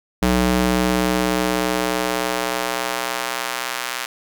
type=tone with high-pass filter sweep; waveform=square; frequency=61.74 Hz; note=B1; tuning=in tune; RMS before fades=-21 dBFS; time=0.22-4.06 s; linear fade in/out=5 ms; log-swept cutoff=130 to 1400 Hz; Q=0.78; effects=none